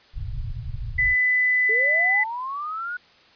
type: low-pass noise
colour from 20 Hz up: pink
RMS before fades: -30 dBFS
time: 0.13-1.16 s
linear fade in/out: 50 ms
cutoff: 140 Hz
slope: 96 dB/octave
type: tone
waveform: sine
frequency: 2000 Hz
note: B6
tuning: 21 cents sharp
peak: -17 dBFS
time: 0.98-2.24 s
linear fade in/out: 10 ms
type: linear sweep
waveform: sine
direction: up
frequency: 419.3 to 1476 Hz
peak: -27 dBFS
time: 1.69-2.97 s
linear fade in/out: 5 ms
effects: white hiss -54 dBFS RMS until 3.35 s + resampled to 11025 Hz